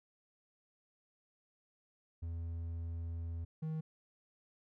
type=tone pair in turn; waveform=triangle; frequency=83.6 / 157.82 Hz; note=E2 / D#3; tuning=+25 / +25 cents; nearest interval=major seventh; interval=1100 cents; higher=second; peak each=-36 / -34 dBFS; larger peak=second; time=2.22-3.45 / 3.62-3.81 s; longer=first; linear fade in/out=10 ms; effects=none